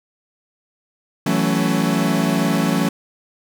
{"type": "chord", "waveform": "40% pulse", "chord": "F# minor seventh", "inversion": "third", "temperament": "equal with one note detuned", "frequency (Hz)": [164.81, 187.25, 220, 277.2], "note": ["E3", "F#3", "A3", "C#4"], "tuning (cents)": [0, 21, 0, 0], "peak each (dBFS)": -21, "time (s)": [1.26, 2.89], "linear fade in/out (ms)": 5, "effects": []}